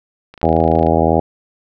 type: click train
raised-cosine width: 0.3 ms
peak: -21 dBFS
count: 15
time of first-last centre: 0.34-0.866 s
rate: 26.6 Hz
type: harmonic tone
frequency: 81.3 Hz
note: E2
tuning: 23 cents flat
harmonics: 1 / 2 / 3 / 4 / 5 / 6 / 7 / 8 / 9 / 10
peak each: -20 / -20 / -20 / -20 / -20 / -20 / -20 / -20 / -20 / -20 dBFS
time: 0.43-1.2 s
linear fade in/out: 0 ms
effects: none